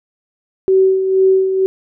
sine tone with tremolo, 380.5 Hz, F#4, 48 cents sharp, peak -7 dBFS, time 0.68-1.66 s, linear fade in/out 0 ms, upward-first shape sine, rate 2.1 Hz, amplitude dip 55%, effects none

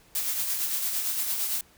blue noise with tremolo, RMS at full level -27 dBFS, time 0.15-1.61 s, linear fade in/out 2 ms, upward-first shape sine, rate 8.8 Hz, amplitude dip 40%, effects pink hiss -58 dBFS RMS until 1.77 s

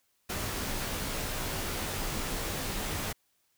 pink noise with comb filter, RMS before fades -34 dBFS, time 0.29-3.13 s, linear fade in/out 10 ms, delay 17 ms, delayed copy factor -0.55, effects white hiss -73 dBFS RMS until 3.57 s

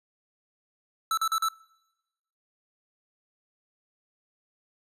square tone bursts, 1318.5 Hz, E6, in tune, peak -24 dBFS, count 4, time 1.11-1.486 s, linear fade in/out 2 ms, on 64 ms, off 40 ms, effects noise-tail reverb RT60 1.0 s tail -25 dB re dry + resampled to 32000 Hz

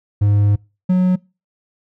triangle tone pair in turn, 102.6 / 183.16 Hz, G#2 / F#3, -21 / -17 cents, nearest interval minor seventh, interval 1004 cents, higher second, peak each -9 dBFS, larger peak neither, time 0.21-0.56 / 0.89-1.16 s, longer first, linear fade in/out 10 ms, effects noise-tail reverb RT60 0.3 s tail -25 dB re dry

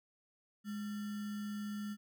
sine tone with sample-and-hold, 207.7 Hz, G#3, in tune, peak -38 dBFS, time 0.64-1.97 s, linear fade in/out 50 ms, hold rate 1575 Hz, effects none

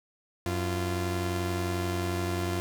sawtooth tone pair together, 91.4 / 345.1 Hz, F#2 / F4, -21 / -21 cents, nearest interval octave + major seventh, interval 2300 cents, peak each -26 / -28 dBFS, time 0.46-2.6 s, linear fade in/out 0 ms, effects none

